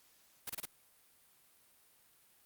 white noise bursts, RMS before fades -40 dBFS, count 4, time 0.47-0.655 s, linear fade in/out 5 ms, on 26 ms, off 27 ms, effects white hiss -67 dBFS RMS until 2.45 s + Opus 48 kbps

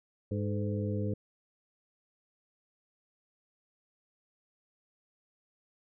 harmonic tone with a mistuned harmonic, 102 Hz, G#2, 31 cents flat, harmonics 1 / 2 / 3 / 4 / 5, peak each -32 / -36 / -40 / -40 / -40 dBFS, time 0.31-1.14 s, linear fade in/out 5 ms, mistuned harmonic 4, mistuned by +85 cents, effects none

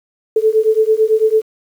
sine beating tone pair, 433.3 / 442.3 Hz, A4 / A4, -27 / +9 cents, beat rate 9 Hz, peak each -13 dBFS, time 0.36-1.42 s, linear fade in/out 5 ms, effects 7-bit

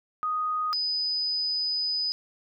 sine tone pair in turn, 1244.5 / 4991 Hz, D#6 / D#8, 0 / +5 cents, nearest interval 2 octaves, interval 2405 cents, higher second, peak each -25 dBFS, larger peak neither, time 0.23-0.73 / 0.73-2.12 s, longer second, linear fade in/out 0 ms, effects none

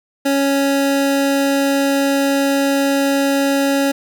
25% pulse tone, 277.2 Hz, C#4, in tune, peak -10 dBFS, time 0.25-3.92 s, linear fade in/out 10 ms, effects none

